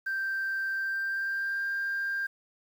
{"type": "tone with pitch glide", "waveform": "sine", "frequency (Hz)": [1568, 1593.6], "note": ["G6", "G6"], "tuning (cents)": [0, 28], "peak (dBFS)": -27, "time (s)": [0.06, 2.27], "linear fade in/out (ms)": 10, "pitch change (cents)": 28, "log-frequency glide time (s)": [0.76, 1.66], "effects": ["tanh soft clip ceiling -25 dBFS", "9-bit"]}